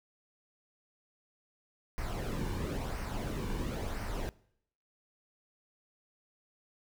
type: noise with flanger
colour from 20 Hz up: brown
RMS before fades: -36 dBFS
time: 1.98-4.29 s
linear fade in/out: 0 ms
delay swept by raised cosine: 0.27 to 1.57 ms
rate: 0.98 Hz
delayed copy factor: -0.55
effects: noise-tail reverb RT60 0.7 s tail -22 dB re dry